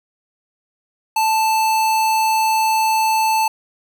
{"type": "tone", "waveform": "square", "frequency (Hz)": 880, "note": "A5", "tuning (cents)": 0, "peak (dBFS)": -15, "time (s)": [1.16, 3.48], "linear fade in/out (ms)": 5, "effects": []}